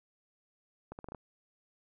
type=accelerating click train; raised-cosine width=1 ms; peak=-29 dBFS; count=6; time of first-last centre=0.92-1.147 s; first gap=69 ms; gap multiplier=0.79; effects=none

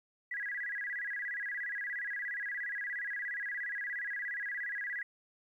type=tone with vibrato; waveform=sine; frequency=1800 Hz; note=A6; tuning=39 cents sharp; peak=-35 dBFS; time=0.31-5.03 s; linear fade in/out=5 ms; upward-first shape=square; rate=17 Hz; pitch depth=150 cents each way; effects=12-bit

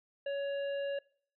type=harmonic tone; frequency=560 Hz; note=C#5; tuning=18 cents sharp; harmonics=1 / 3 / 5 / 7; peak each=-33 / -45 / -48 / -62 dBFS; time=0.26-0.99 s; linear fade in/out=5 ms; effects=noise-tail reverb RT60 0.6 s tail -24 dB re dry

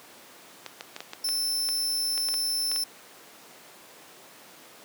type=clicks; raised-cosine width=0.2 ms; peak=-18 dBFS; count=12; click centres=0.663 / 0.809 / 0.964 / 1.005 / 1.134 / 1.289 / 1.689 / 2.178 / 2.287 / 2.341 / 2.716 / 2.761 s
type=tone; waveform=sawtooth; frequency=5320 Hz; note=E8; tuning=15 cents sharp; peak=-23 dBFS; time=1.24-2.84 s; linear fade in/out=5 ms
effects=pink hiss -49 dBFS RMS until 4.84 s + high-pass 300 Hz 12 dB/octave

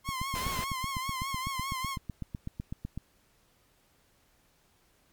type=tone with vibrato; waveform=sawtooth; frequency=1063 Hz; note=C6; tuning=27 cents sharp; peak=-29 dBFS; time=0.04-1.98 s; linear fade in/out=50 ms; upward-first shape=triangle; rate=5 Hz; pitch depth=80 cents each way
type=click train; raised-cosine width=5 ms; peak=-23 dBFS; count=24; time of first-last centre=0.09-2.976 s; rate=7.97 Hz
type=noise; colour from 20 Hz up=pink; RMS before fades=-38 dBFS; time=0.35-0.64 s; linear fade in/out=0 ms
effects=pink hiss -67 dBFS RMS until 5.12 s + MP3 96 kbps

